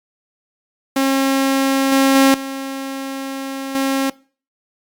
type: tone with level steps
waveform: sawtooth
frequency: 270 Hz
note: C#4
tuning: 45 cents flat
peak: -10 / -7 / -5 / -20 / -12 dBFS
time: 0.96-4.1 s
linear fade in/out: 5 ms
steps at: 1.92 / 2.15 / 2.34 / 3.75 s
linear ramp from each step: 2 ms
effects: noise-tail reverb RT60 0.4 s tail -22 dB re dry + Opus 48 kbps